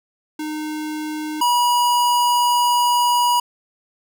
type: tone pair in turn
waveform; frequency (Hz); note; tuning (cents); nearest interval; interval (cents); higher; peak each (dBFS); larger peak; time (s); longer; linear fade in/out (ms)
square; 306.7 / 968.7; D#4 / B5; -25 / -34; octave + minor sixth; 1991; second; -25 / -15; second; 0.39-1.41 / 1.41-3.4; second; 5
effects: none